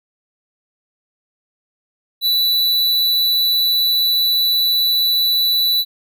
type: tone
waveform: square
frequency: 3963 Hz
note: B7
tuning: 5 cents sharp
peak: -14 dBFS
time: 2.21-5.85 s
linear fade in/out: 50 ms
effects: none